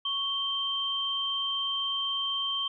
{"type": "tone pair together", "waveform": "sine", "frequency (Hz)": [1108.7, 3138], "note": ["C#6", "G7"], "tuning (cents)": [0, 1], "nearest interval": "octave + tritone", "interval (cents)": 1801, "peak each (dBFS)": [-36, -28], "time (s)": [0.05, 2.68], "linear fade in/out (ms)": 5, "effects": []}